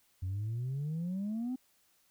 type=exponential sweep; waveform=sine; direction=up; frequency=89.6 to 261.6 Hz; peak=-31 dBFS; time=0.22-1.56 s; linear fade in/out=10 ms; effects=tanh soft clip ceiling -31 dBFS + white hiss -70 dBFS RMS until 2.1 s